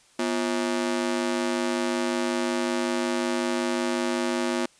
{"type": "ring-modulated tone", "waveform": "sawtooth", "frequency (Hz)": 296.3, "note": "D4", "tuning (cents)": 15, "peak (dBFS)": -17, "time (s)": [0.19, 4.66], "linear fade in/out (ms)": 5, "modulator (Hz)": 52.7, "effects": ["white hiss -58 dBFS RMS until 4.79 s", "resampled to 22050 Hz"]}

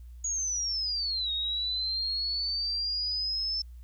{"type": "linear two-way sweep", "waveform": "sine", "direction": "down then up", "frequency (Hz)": [6750, 3729, 5310], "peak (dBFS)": -28, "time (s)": [0.24, 3.62], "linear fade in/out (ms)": 5, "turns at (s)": 1.32, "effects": ["added 60 Hz sine -43 dBFS peak until 3.83 s", "white hiss -71 dBFS RMS until 3.83 s"]}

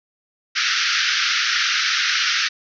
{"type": "band-pass noise", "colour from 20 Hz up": "pink", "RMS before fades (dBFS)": -20, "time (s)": [0.55, 2.49], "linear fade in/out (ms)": 20, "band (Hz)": [1300, 6000], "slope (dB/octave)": 96, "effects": []}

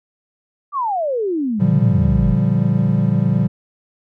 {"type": "exponential sweep", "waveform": "sine", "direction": "down", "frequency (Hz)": [1204, 41.2], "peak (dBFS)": -17, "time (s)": [0.72, 2.37], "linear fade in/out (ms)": 50}
{"type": "chord", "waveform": "triangle", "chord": "G minor seventh", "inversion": "first", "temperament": "equal with one note detuned", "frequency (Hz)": [116.54, 144.64, 174.61, 196], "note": ["Bb2", "D3", "F3", "G3"], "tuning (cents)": [0, -26, 0, 0], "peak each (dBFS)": -17, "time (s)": [1.59, 3.48], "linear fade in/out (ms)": 20}
{"effects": []}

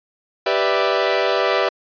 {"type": "chord", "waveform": "sawtooth", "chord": "E minor seventh", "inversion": "first", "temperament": "equal", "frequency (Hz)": [392, 493.9, 587.3, 659.3], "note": ["G4", "B4", "D5", "E5"], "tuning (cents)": [0, 0, 0, 0], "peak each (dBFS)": -18, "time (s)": [0.46, 1.69], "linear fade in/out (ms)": 5, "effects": ["resampled to 11025 Hz"]}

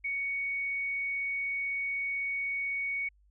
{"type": "tone", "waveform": "sine", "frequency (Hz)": 2231, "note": "C#7", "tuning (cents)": 11, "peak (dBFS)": -30, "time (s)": [0.04, 3.09], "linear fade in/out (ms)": 10, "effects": ["added 50 Hz sine -61 dBFS peak until 3.3 s"]}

